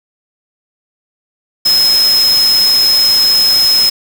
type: tone in noise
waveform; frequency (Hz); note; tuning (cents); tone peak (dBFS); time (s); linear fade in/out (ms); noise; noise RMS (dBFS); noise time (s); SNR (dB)
sine; 5140; E8; -45; -7; 1.65-3.9; 10; white; -20; 1.65-3.9; +10
effects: none